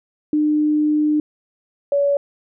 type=tone pair in turn; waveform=sine; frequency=301.7 / 566.9 Hz; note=D4 / C#5; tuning=+47 / +39 cents; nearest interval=major seventh; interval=1092 cents; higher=second; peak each=-14 dBFS; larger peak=neither; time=0.33-1.2 / 1.92-2.17 s; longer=first; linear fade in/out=2 ms; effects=none